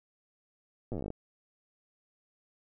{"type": "slowing click train", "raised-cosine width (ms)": 2, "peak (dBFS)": -24, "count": 14, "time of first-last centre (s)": [0.92, 1.104], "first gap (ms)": 8, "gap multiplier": 1.09, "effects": []}